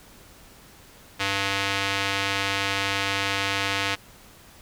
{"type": "tone with band-pass filter", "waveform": "square", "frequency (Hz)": 98.4, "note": "G2", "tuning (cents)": 7, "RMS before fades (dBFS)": -26, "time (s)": [1.19, 3.96], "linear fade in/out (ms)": 20, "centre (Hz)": 2700, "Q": 1.1, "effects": ["pink hiss -50 dBFS RMS until 4.61 s"]}